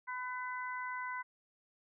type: harmonic tone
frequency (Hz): 502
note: B4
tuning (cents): +28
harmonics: 2 / 3 / 4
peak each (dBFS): -40 / -43 / -44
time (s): 0.07-1.23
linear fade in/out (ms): 20
effects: none